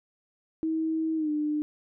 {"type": "tone with pitch glide", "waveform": "sine", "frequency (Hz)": [320, 300.3], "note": ["D#4", "D4"], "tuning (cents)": [49, 39], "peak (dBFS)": -25, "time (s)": [0.63, 1.62], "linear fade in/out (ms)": 0, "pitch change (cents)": -110, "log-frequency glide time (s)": [1.16, 1.3], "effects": []}